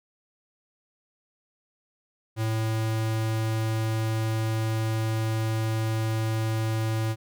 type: tone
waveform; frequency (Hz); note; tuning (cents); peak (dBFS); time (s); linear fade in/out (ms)
square; 110.9; A2; +14; -25; 2.36-7.16; 50
effects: none